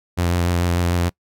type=tone with vibrato; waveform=sawtooth; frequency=87.31 Hz; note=F2; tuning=in tune; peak=-13 dBFS; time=0.17-1.1 s; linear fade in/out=20 ms; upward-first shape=sine; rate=6.8 Hz; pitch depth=25 cents each way; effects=noise-tail reverb RT60 0.1 s tail -24 dB re dry